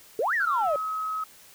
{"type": "exponential two-way sweep", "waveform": "sine", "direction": "up then down", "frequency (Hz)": [400, 1975.5, 553], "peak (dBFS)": -22, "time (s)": [0.19, 0.76], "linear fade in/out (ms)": 2, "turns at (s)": 0.34}
{"type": "tone with pitch glide", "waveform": "sine", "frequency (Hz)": [1369, 1277.3], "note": ["F6", "D#6"], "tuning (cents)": [-35, 45], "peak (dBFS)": -27, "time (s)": [0.4, 1.24], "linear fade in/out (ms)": 5, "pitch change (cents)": -120, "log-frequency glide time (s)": [0.6, 0.71]}
{"effects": ["tanh soft clip ceiling -15 dBFS", "white hiss -52 dBFS RMS until 1.54 s"]}